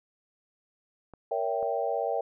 clicks, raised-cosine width 1 ms, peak -32 dBFS, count 2, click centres 1.137 / 1.628 s
sine chord, A# diminished seventh, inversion none, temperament equal with one note detuned, 466.2 / 563.4 / 659.3 / 784 Hz, A#4 / C#5 / E5 / G5, 0 / +28 / 0 / 0 cents, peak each -32 dBFS, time 1.31-2.21 s, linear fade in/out 5 ms
effects none

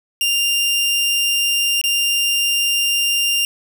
sawtooth tone with dropouts, 2794 Hz, F7, in tune, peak -12 dBFS, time 0.21-3.45 s, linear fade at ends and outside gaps 1 ms, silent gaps 1.814-1.839 s, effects none

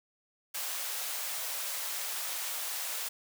white high-pass noise, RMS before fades -36 dBFS, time 0.54-3.09 s, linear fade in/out 10 ms, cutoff 540 Hz, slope 24 dB/octave, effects none

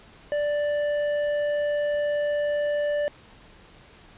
sine tone with tanh clipping, 587.3 Hz, D5, in tune, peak -24 dBFS, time 0.32-3.08 s, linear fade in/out 0 ms, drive 9 dB, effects pink hiss -51 dBFS RMS until 4.17 s + resampled to 8000 Hz

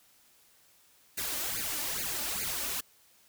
white noise with flanger, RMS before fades -34 dBFS, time 1.17-2.81 s, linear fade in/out 10 ms, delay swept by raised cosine 0.44 to 3.44 ms, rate 2.4 Hz, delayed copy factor +1, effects white hiss -63 dBFS RMS until 3.28 s

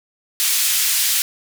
white band-pass noise, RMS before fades -18 dBFS, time 0.4-1.22 s, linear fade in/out 0 ms, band 2300 to 15000 Hz, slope 12 dB/octave, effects none

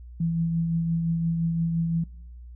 sine tone with tremolo, 166.2 Hz, E3, 15 cents sharp, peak -21 dBFS, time 0.2-2.04 s, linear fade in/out 5 ms, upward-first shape triangle, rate 5.8 Hz, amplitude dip 35%, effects noise-tail reverb RT60 0.8 s tail -23 dB re dry + added 60 Hz sine -40 dBFS peak until 2.55 s

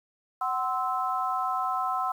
sine tone cluster, 750 / 1041 / 1307 Hz, F#5 / C6 / E6, +23 / -9 / -15 cents, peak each -30 dBFS, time 0.41-2.12 s, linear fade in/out 5 ms, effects 9-bit

